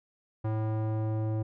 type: tone with low-pass filter sweep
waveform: square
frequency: 109.3 Hz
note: A2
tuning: 11 cents flat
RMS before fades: -30 dBFS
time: 0.44-1.43 s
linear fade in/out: 10 ms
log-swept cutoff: 1000 to 590 Hz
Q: 1
effects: none